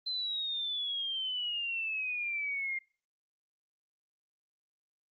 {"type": "exponential sweep", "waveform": "sine", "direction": "down", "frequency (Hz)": [4101, 2106], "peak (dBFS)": -32, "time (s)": [0.06, 2.79], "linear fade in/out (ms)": 10, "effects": ["noise-tail reverb RT60 0.4 s tail -25 dB re dry", "Opus 24 kbps"]}